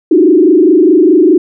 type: tone with frequency modulation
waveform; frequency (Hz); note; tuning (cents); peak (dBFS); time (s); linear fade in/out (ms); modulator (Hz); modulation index
sine; 339.2; E4; +50; -3; 0.11-1.38; 5; 24.8; 1.8
effects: none